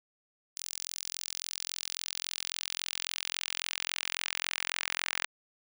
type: tone with high-pass filter sweep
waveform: sawtooth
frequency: 43.65 Hz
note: F1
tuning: in tune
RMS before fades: -37 dBFS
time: 0.56-5.26 s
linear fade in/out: 10 ms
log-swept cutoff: 6000 to 1900 Hz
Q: 1.4
effects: none